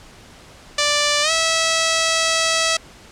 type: tone with pitch glide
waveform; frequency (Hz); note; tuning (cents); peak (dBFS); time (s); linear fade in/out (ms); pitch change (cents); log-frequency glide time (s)
5% pulse; 587.3 to 651.7; D5 to E5; 0 to -20; -4; 0.78-2.77; 5; +180; 1.22-1.31
effects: pink hiss -44 dBFS RMS until 3.11 s + low-pass 8000 Hz 12 dB/octave